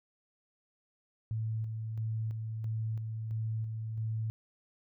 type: tone with tremolo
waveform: sine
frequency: 110.8 Hz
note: A2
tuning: 13 cents sharp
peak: -31 dBFS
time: 1.31-4.3 s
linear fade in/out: 0 ms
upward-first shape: square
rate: 1.5 Hz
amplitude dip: 35%
effects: none